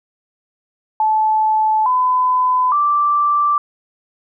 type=tone with pitch steps; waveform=sine; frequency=868 / 1008.7 / 1172.1 Hz; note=A5 / B5 / D6; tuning=-24 / +36 / -4 cents; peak=-12 dBFS; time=1-3.58 s; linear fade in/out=2 ms; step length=860 ms; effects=none